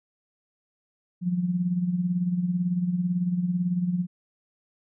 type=tone with tremolo; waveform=sine; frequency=178.1 Hz; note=F3; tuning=34 cents sharp; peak=-20 dBFS; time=1.21-4.07 s; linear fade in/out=50 ms; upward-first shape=sine; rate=18 Hz; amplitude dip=60%; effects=none